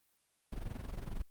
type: noise with amplitude modulation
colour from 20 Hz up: brown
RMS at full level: -37 dBFS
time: 0.52-1.22 s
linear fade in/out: 5 ms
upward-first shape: sine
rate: 22 Hz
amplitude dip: 75%
effects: white hiss -75 dBFS RMS until 1.3 s + Opus 32 kbps